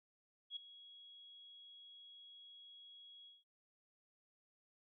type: tone with ADSR envelope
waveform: sine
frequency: 3322 Hz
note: G#7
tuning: in tune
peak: -40 dBFS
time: 0.5-3.44 s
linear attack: 65 ms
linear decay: 5 ms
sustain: -16 dB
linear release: 180 ms
effects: none